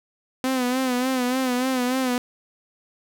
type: tone with vibrato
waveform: sawtooth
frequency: 254.5 Hz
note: C4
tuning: 48 cents flat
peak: -17 dBFS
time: 0.44-2.18 s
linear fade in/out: 0 ms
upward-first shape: sine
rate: 3.4 Hz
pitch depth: 61 cents each way
effects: none